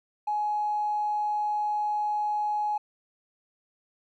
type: tone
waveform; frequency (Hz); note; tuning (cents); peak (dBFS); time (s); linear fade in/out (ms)
triangle; 840; G#5; +19; -21; 0.27-2.78; 10
effects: tanh soft clip ceiling -23 dBFS